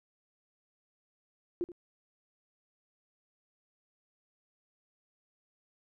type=tone with echo; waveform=sine; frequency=349.2 Hz; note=F4; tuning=in tune; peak=-29 dBFS; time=1.61-1.64 s; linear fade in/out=0 ms; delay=78 ms; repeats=1; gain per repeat=-14 dB; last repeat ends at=1.718 s; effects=none